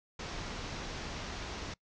pink low-pass noise, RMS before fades -41 dBFS, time 0.19-1.74 s, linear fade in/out 5 ms, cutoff 6500 Hz, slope 48 dB/octave, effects noise-tail reverb RT60 0.1 s tail -23 dB re dry

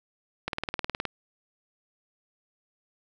click train, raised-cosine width 0.3 ms, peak -13 dBFS, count 12, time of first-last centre 0.48-1.053 s, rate 19.2 Hz, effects none

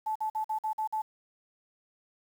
sine tone bursts, 869 Hz, A5, 22 cents flat, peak -28 dBFS, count 7, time 0.06-1.02 s, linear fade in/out 10 ms, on 96 ms, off 48 ms, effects 9-bit

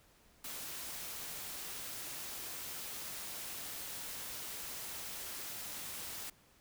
white noise, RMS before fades -44 dBFS, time 0.44-6.3 s, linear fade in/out 5 ms, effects pink hiss -66 dBFS RMS until 6.6 s

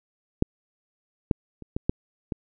clicks, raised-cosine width 3 ms, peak -6 / -7 / -27 / -14 / -8 / -16 dBFS, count 6, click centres 0.424 / 1.312 / 1.623 / 1.765 / 1.895 / 2.322 s, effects none

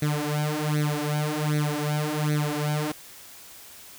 sawtooth tone with flanger, 150 Hz, D3, 37 cents sharp, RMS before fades -26 dBFS, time 0.02-2.92 s, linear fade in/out 5 ms, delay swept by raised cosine 0.49 to 5.39 ms, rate 1.3 Hz, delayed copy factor +1, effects white hiss -46 dBFS RMS until 3.98 s

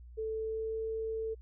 sine tone with pitch glide, 440 to 444.3 Hz, A4 to A4, 0 to +17 cents, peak -33 dBFS, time 0.17-1.35 s, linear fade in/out 20 ms, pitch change +17 cents, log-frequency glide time 0.31-0.82 s, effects added 60 Hz sine -48 dBFS peak until 1.41 s

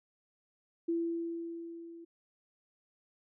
sine tone with level ramp, 335.5 Hz, E4, 31 cents sharp, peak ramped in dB -28 to -47 dBFS, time 0.88-2.05 s, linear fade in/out 10 ms, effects none

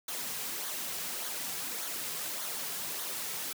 white noise with flanger, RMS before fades -37 dBFS, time 0.08-3.53 s, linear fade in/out 5 ms, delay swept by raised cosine 0.38 to 3.38 ms, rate 1.7 Hz, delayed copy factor -0.5, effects high-pass 150 Hz 12 dB/octave

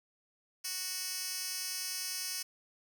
10% pulse tone with high-pass filter, 370 Hz, F#4, in tune, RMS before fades -38 dBFS, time 0.64-2.43 s, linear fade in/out 10 ms, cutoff 4900 Hz, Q 1, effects none

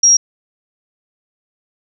sine tone, 5640 Hz, F8, 16 cents sharp, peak -6 dBFS, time 0.03-0.17 s, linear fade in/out 5 ms, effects none

